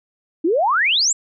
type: exponential sweep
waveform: sine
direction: up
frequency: 300.5 to 7902 Hz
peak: -14 dBFS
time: 0.44-1.13 s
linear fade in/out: 10 ms
effects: none